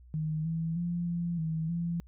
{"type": "tone with pitch steps", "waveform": "sine", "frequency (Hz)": [155.8, 163.5, 172.9, 171.5, 160.3, 170.1], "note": ["D#3", "E3", "F3", "F3", "E3", "F3"], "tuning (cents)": [3, -14, -17, -31, -48, -45], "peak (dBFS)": -29, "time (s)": [0.14, 2], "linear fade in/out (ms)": 0, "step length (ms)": 310, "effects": ["added 61 Hz sine -51 dBFS peak until 2.07 s"]}